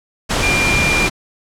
sine tone in noise, 2393 Hz, D7, 32 cents sharp, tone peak -15 dBFS, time 0.42-1.08 s, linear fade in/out 20 ms, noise pink, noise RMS -17 dBFS, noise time 0.29-1.1 s, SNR -1 dB, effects low-pass 8000 Hz 12 dB/octave

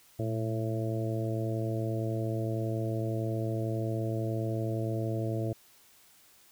harmonic tone with a mistuned harmonic, 110.9 Hz, A2, 14 cents sharp, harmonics 1 / 2 / 3 / 4 / 5 / 6, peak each -31 / -40 / -36 / -40 / -40 / -40 dBFS, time 0.19-5.53 s, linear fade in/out 5 ms, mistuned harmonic 1, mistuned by +66 cents, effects white hiss -60 dBFS RMS until 6.51 s

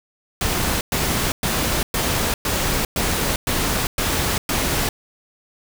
pink noise bursts, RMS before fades -21 dBFS, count 9, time 0.41-4.89 s, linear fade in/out 2 ms, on 400 ms, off 110 ms, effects none

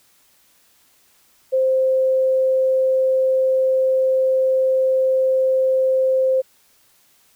sine tone, 523.3 Hz, C5, in tune, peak -14 dBFS, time 1.52-6.42 s, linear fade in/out 20 ms, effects white hiss -57 dBFS RMS until 7.35 s

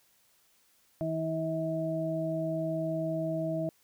harmonic tone, 160.9 Hz, E3, 42 cents flat, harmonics 1 / 2 / 4, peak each -34 / -35 / -32 dBFS, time 1.01-3.69 s, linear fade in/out 0 ms, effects white hiss -67 dBFS RMS until 3.83 s

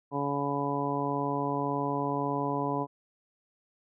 harmonic tone, 141.7 Hz, C#3, 38 cents sharp, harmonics 1 / 2 / 3 / 4 / 5 / 6 / 7, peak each -36 / -33 / -35 / -38 / -37 / -38 / -33 dBFS, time 0.11-2.87 s, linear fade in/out 50 ms, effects none

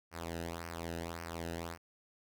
sawtooth tone with flanger, 83.9 Hz, E2, 31 cents sharp, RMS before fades -42 dBFS, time 0.11-1.78 s, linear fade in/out 50 ms, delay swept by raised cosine 0.27 to 0.91 ms, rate 1.8 Hz, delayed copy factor -0.75, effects none

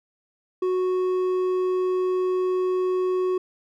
sine tone with hard clipping, 368.6 Hz, F#4, 7 cents flat, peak -22 dBFS, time 0.62-3.38 s, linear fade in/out 5 ms, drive 5 dB, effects none

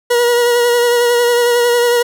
40% pulse tone with vibrato, 480 Hz, B4, 49 cents flat, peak -9 dBFS, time 0.1-2.03 s, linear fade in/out 10 ms, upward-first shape sine, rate 11 Hz, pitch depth 23 cents each way, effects none

